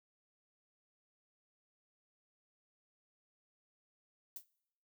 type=noise with exponential decay; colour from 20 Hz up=violet; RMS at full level=-41 dBFS; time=4.36-4.46 s; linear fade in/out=2 ms; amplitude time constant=21 ms; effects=noise-tail reverb RT60 0.8 s tail -23 dB re dry